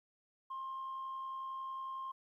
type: tone with amplitude modulation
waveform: sine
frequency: 1061 Hz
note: C6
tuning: 24 cents sharp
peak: -37 dBFS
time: 0.5-2.12 s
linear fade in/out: 10 ms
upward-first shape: sine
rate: 71 Hz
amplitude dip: 30%
effects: tanh soft clip ceiling -37 dBFS + 13-bit